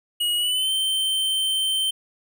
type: tone with pitch glide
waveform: square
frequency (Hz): 2900 to 3108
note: F#7 to G7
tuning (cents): -35 to -16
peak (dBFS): -21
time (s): 0.2-1.91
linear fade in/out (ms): 10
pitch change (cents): +119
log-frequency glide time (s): 0.37-0.71
effects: none